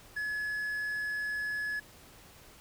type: tone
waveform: triangle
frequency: 1700 Hz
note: G#6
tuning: 40 cents sharp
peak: -30 dBFS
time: 0.16-1.8 s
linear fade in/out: 10 ms
effects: pink hiss -55 dBFS RMS until 2.6 s